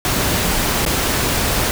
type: noise with dropouts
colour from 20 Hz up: pink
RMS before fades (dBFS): -18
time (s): 0.05-1.71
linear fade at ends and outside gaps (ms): 0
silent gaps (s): 0.851-0.863
effects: none